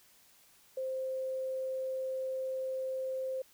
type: tone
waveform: sine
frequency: 523.3 Hz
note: C5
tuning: in tune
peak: -33 dBFS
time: 0.77-3.42 s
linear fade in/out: 5 ms
effects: white hiss -63 dBFS RMS until 3.53 s